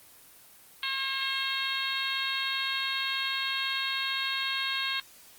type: harmonic tone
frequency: 538 Hz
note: C5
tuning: 48 cents sharp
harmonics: 2 / 3 / 4 / 5 / 6 / 7 / 8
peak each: -38 / -35 / -37 / -36 / -35 / -35 / -37 dBFS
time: 0.83-5 s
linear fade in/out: 2 ms
effects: white hiss -54 dBFS RMS until 5.38 s + Opus 24 kbps